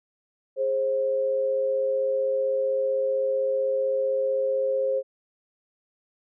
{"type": "tone pair together", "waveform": "sine", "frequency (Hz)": [415.4, 531.1], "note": ["G#4", "C5"], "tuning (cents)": [0, 26], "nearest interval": "major third", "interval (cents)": 426, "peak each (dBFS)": [-31, -22], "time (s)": [0.56, 5.03], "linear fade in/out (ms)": 50, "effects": []}